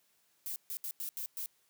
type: noise bursts at uneven times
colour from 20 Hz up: violet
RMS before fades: -39 dBFS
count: 6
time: 0.46-0.56 / 0.7-0.77 / 0.84-0.91 / 1-1.09 / 1.17-1.26 / 1.37-1.46 s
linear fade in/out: 0 ms
effects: white hiss -72 dBFS RMS until 1.69 s + high-pass 100 Hz 12 dB/octave